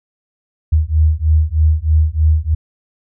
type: beating tone pair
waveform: sine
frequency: 76.6 / 79.8 Hz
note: D#2 / D#2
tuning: -27 / +44 cents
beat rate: 3.2 Hz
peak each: -13 dBFS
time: 0.72-2.55 s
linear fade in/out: 10 ms
effects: none